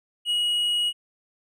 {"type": "tone with tanh clipping", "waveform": "sine", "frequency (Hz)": 2902, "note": "F#7", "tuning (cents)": -34, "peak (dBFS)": -22, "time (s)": [0.25, 0.93], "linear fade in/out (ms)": 50, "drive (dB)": 5, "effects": []}